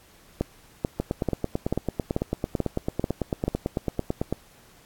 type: two click trains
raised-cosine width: 2 ms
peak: -11 / -10 dBFS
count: 31 / 8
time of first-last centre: 1-4.326 / 0.41-3.48 s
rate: 9.02 / 2.28 Hz
effects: pink hiss -55 dBFS RMS until 4.85 s + AAC 64 kbps